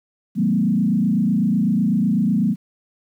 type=tone with frequency modulation; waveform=sine; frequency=207.7 Hz; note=G#3; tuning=in tune; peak=-15 dBFS; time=0.35-2.56 s; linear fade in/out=50 ms; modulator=28 Hz; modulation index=1.5; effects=9-bit